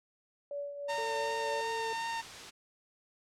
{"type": "tone with tremolo", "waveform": "sine", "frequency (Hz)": 572, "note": "D5", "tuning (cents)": -46, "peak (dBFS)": -34, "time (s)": [0.51, 1.61], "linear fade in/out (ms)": 2, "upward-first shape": "triangle", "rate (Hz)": 3.2, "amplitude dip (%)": 60}
{"type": "noise", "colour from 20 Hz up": "white", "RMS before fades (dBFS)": -45, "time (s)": [0.88, 2.51], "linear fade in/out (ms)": 20}
{"type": "tone with vibrato", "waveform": "sawtooth", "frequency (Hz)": 914, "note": "A#5", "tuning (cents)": -34, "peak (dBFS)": -30, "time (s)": [0.88, 2.22], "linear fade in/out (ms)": 20, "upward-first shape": "triangle", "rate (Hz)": 2.7, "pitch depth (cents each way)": 13}
{"type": "tone", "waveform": "sine", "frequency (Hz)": 448.4, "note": "A4", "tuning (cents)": 33, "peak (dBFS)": -37, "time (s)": [0.98, 1.93], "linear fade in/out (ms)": 2}
{"effects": ["low-pass 6000 Hz 12 dB/octave"]}